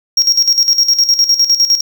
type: tone with tremolo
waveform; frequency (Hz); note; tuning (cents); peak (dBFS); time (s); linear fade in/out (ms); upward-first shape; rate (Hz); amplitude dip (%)
triangle; 5588; F8; 0; -5; 0.17-1.81; 5; square; 9.8; 70
effects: none